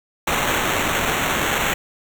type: noise with sample-and-hold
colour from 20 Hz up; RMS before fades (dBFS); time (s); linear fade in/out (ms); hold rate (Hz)
blue; -21; 0.27-1.74; 5; 4900
effects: none